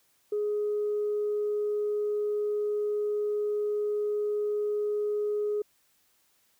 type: tone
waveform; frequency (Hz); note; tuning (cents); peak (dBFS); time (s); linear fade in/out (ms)
sine; 417.5; G#4; +9; -25; 0.32-5.62; 5
effects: tanh soft clip ceiling -22 dBFS + white hiss -68 dBFS RMS until 6.59 s